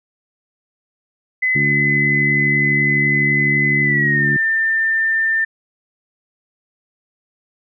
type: tone with pitch glide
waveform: sine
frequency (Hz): 2024 to 1792.8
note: B6 to A6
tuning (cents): +42 to +32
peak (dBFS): -14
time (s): 1.42-5.45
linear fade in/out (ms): 10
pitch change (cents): -210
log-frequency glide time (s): 3.82-4.28
type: harmonic tone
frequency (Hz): 71.9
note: D2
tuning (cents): -36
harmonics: 2 / 3 / 4 / 5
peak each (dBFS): -20 / -24 / -26 / -28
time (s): 1.55-4.37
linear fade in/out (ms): 5
effects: none